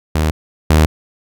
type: tone pair in turn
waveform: sawtooth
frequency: 77.78 / 77.78 Hz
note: D#2 / D#2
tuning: 0 / 0 cents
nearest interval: unison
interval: 0 cents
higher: neither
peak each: -9 / -4 dBFS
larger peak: second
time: 0.15-0.31 / 0.7-0.86 s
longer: neither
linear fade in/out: 5 ms
effects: none